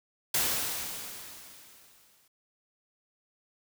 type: noise with exponential decay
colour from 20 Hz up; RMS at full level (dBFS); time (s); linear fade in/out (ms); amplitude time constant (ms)
white; -26; 0.34-2.28; 5; 420
effects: none